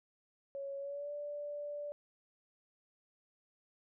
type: tone with pitch glide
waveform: sine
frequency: 554.4 to 584.3 Hz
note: C#5 to D5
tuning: 0 to -9 cents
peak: -39 dBFS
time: 0.55-1.92 s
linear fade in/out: 0 ms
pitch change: +91 cents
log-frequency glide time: 0.78-1.12 s
effects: none